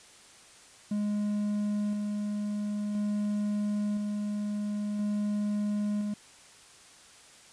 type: tone with tremolo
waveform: triangle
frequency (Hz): 207.6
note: G#3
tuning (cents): 0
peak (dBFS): -25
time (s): 0.91-6.14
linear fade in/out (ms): 5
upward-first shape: square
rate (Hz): 0.49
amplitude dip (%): 25
effects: white hiss -54 dBFS RMS until 7.52 s + resampled to 22050 Hz